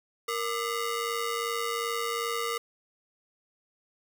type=ring-modulated tone; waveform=sawtooth; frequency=830.6 Hz; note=G#5; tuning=in tune; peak=-22 dBFS; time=0.28-2.58 s; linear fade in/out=5 ms; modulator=364 Hz; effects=none